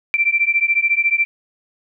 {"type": "beating tone pair", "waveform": "sine", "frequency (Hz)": [2341, 2355], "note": ["D7", "D7"], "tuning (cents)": [-6, 4], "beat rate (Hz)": 14, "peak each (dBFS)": -17, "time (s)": [0.14, 1.25], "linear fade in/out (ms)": 0, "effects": []}